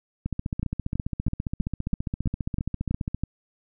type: two click trains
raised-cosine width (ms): 5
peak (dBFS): -15 / -13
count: 44 / 9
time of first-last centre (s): 0.26-3.146 / 0.63-3.236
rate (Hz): 14.9 / 3.07
effects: none